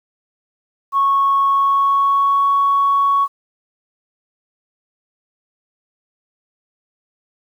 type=tone with pitch glide; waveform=sine; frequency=1103 to 1114.5 Hz; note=C#6 to C#6; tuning=-9 to +9 cents; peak=-11 dBFS; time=0.92-3.28 s; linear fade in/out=50 ms; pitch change=+18 cents; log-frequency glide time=1.47-2.49 s; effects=tanh soft clip ceiling -7 dBFS + 8-bit